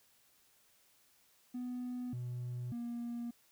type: tone with pitch steps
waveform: triangle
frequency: 247.8 / 123 / 237.1 Hz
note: B3 / B2 / A#3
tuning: +6 / -7 / +30 cents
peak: -35 dBFS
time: 1.54-3.31 s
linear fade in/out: 10 ms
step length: 590 ms
effects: tanh soft clip ceiling -33 dBFS + white hiss -69 dBFS RMS until 3.51 s